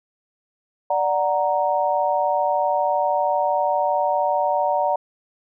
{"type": "chord", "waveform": "sine", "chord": "D augmented", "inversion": "none", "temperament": "equal", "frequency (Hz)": [587.3, 740, 932.3], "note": ["D5", "F#5", "A#5"], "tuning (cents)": [0, 0, 0], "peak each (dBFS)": -22, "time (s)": [0.9, 4.96], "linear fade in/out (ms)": 5, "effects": []}